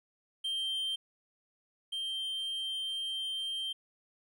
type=tone pair in turn; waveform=triangle; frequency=3149 / 3149 Hz; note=G7 / G7; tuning=+7 / +7 cents; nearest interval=unison; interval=0 cents; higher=neither; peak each=-30 / -32 dBFS; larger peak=first; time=0.44-0.96 / 1.92-3.73 s; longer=second; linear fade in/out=10 ms; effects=none